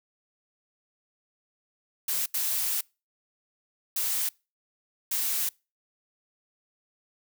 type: noise bursts at uneven times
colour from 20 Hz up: blue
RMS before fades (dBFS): -28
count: 4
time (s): 2.08-2.26 / 2.34-2.81 / 3.96-4.29 / 5.11-5.49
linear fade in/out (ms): 5
effects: noise-tail reverb RT60 0.3 s tail -26 dB re dry